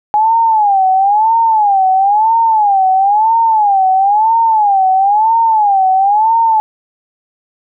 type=tone with vibrato; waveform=sine; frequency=831 Hz; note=G#5; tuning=1 cent sharp; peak=-7 dBFS; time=0.14-6.6 s; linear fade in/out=0 ms; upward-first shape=sine; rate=1 Hz; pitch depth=170 cents each way; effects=none